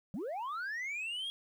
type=linear sweep; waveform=sine; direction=up; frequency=161.9 to 3322 Hz; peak=-33 dBFS; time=0.14-1.3 s; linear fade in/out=0 ms; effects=tanh soft clip ceiling -35 dBFS + 11-bit